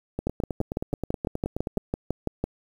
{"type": "two click trains", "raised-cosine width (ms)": 2, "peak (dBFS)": [-12, -15], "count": [14, 16], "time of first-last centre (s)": [[0.27, 2.44], [0.19, 1.777]], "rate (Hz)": [5.99, 9.45], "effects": ["8-bit"]}